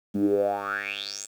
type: tone with band-pass filter sweep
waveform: 10% pulse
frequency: 100.3 Hz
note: G2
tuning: 40 cents sharp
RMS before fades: -27 dBFS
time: 0.14-1.27 s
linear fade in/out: 20 ms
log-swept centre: 220 to 8100 Hz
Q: 8.2
effects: 9-bit